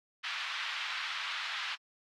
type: band-pass noise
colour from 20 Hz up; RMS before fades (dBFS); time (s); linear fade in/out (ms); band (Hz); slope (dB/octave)
white; -38; 0.23-1.76; 20; 1100 to 3600; 24
effects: AAC 48 kbps